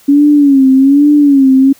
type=tone with vibrato; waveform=sine; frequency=278.8 Hz; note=C#4; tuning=10 cents sharp; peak=-3 dBFS; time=0.08-1.73 s; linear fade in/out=10 ms; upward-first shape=sine; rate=1.2 Hz; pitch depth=99 cents each way; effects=white hiss -44 dBFS RMS until 1.79 s